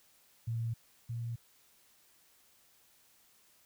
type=tone pair in turn; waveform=sine; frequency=115.1 / 117.18 Hz; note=A#2 / A#2; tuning=-22 / +9 cents; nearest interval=unison; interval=31 cents; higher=second; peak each=-32 / -35 dBFS; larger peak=first; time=0.47-0.74 / 1.09-1.36 s; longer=neither; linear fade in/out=10 ms; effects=white hiss -66 dBFS RMS until 3.65 s